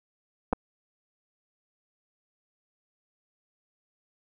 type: clicks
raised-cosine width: 1 ms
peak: -12 dBFS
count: 2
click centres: 0.528 / 0.532 s
effects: none